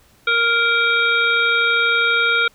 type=harmonic tone; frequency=466.2 Hz; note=A#4; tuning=in tune; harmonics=1 / 3 / 5 / 7 / 8; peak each=-26 / -16 / -20 / -26 / -24 dBFS; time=0.27-2.48 s; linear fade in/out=5 ms; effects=pink hiss -54 dBFS RMS until 2.54 s